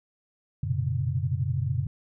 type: tone cluster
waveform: sine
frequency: 92.2 / 117.1 / 128.4 / 141.2 Hz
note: F#2 / A#2 / C3 / C#3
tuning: -6 / +8 / -32 / +32 cents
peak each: -30 dBFS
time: 0.63-1.87 s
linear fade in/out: 5 ms
effects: none